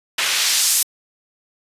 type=noise with band-pass filter sweep; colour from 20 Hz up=white; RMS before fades=-18 dBFS; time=0.18-0.83 s; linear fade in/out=5 ms; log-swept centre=2000 to 9300 Hz; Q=0.92; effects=resampled to 32000 Hz